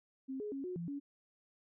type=tone with pitch steps; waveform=sine; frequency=265.5 / 418.9 / 273.7 / 363.7 / 170.2 / 283.1 Hz; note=C4 / G#4 / C#4 / F#4 / F3 / C#4; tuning=+25 / +15 / -22 / -30 / -44 / +37 cents; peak=-38 dBFS; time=0.28-1 s; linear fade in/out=20 ms; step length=120 ms; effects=none